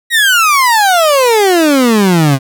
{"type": "exponential sweep", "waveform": "30% pulse", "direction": "down", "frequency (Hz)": [1931, 130], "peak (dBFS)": -4, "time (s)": [0.1, 2.39], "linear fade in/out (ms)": 50, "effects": []}